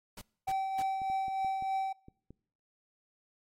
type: noise bursts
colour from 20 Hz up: pink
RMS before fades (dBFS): -45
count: 3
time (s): 0.17-0.825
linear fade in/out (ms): 5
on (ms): 45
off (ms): 260
type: tone with tremolo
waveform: triangle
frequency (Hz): 771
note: G5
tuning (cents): -29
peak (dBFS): -26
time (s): 0.47-1.93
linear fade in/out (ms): 10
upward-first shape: triangle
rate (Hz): 3.3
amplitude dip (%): 45
type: clicks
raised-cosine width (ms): 3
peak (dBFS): -36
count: 7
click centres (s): 1.018 / 1.1 / 1.282 / 1.447 / 1.624 / 2.084 / 2.306
effects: noise-tail reverb RT60 0.6 s tail -24 dB re dry + MP3 64 kbps